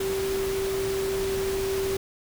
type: tone in noise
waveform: sine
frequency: 387.2 Hz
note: G4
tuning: 21 cents flat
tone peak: -25 dBFS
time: 0-1.97 s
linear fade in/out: 5 ms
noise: pink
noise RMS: -34 dBFS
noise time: 0-1.97 s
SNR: +6 dB
effects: none